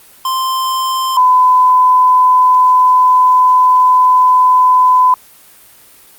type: tone pair in turn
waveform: square / sine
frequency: 1044 / 1008.4 Hz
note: C6 / B5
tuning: -4 / +36 cents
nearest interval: minor second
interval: 60 cents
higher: first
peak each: -14 / -5 dBFS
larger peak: second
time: 0.25-1.17 / 1.17-5.14 s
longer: second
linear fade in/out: 2 ms
effects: white hiss -42 dBFS RMS until 6.18 s + Opus 32 kbps